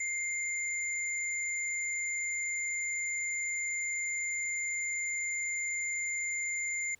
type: tone pair together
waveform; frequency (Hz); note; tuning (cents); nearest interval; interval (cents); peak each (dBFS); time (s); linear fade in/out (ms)
sine; 2100 / 7064; C7 / A8; +6 / +6; octave + major sixth; 2100; -33 / -36; 0-6.95; 5
effects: pink hiss -66 dBFS RMS until 6.99 s